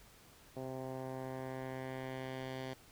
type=tone with low-pass filter sweep; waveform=10% pulse; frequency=130.81 Hz; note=C3; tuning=in tune; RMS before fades=-43 dBFS; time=0.56-2.74 s; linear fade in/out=10 ms; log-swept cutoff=690 to 4400 Hz; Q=1.1; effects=pink hiss -61 dBFS RMS until 2.91 s